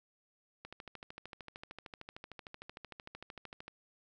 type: click train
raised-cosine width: 0.3 ms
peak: -30 dBFS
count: 41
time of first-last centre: 0.65-3.68 s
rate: 13.2 Hz
effects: none